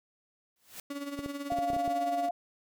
white noise with exponential growth, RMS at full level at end -40 dBFS, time 0.56-0.8 s, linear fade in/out 2 ms, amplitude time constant 52 ms
35% pulse tone with tremolo, 283.2 Hz, C#4, 37 cents sharp, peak -32 dBFS, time 0.9-2.29 s, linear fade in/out 5 ms, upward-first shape sine, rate 18 Hz, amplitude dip 60%
clicks, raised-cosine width 2 ms, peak -26 dBFS, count 8, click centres 1.191 / 1.261 / 1.521 / 1.587 / 1.702 / 1.733 / 1.765 / 1.878 s
sine tone, 699 Hz, F5, 1 cent sharp, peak -28 dBFS, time 1.5-2.31 s, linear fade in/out 5 ms
effects none

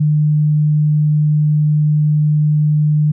sine tone, 150.9 Hz, D3, 47 cents sharp, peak -10 dBFS, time 0-3.12 s, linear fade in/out 10 ms, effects none

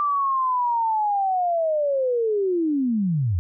sine linear sweep, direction down, 1180 to 79.2 Hz, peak -19 dBFS, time 0-3.39 s, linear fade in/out 0 ms, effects none

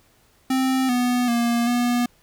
square tone with pitch steps, 261.7 / 246.4 / 236 / 242.3 Hz, C4 / B3 / A#3 / B3, 0 / -4 / +22 / -33 cents, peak -19 dBFS, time 0.5-2.06 s, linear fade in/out 5 ms, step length 390 ms, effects pink hiss -59 dBFS RMS until 2.22 s

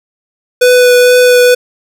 square tone with vibrato, 495.4 Hz, B4, 5 cents sharp, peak -4 dBFS, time 0.61-1.55 s, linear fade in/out 10 ms, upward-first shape triangle, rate 2.2 Hz, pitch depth 11 cents each way, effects none

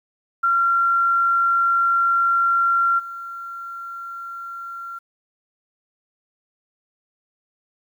sine tone with level steps, 1373 Hz, F6, 30 cents flat, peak -15 / -30 dBFS, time 0.43-4.99 s, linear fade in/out 10 ms, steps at 2.98 s, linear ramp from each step 20 ms, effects 9-bit

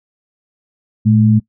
sine tone pair together, 113.3 / 213.9 Hz, A#2 / A3, -49 / -49 cents, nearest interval major seventh, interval 1100 cents, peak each -10 dBFS, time 1.05-1.4 s, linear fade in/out 20 ms, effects noise-tail reverb RT60 0.1 s tail -22 dB re dry

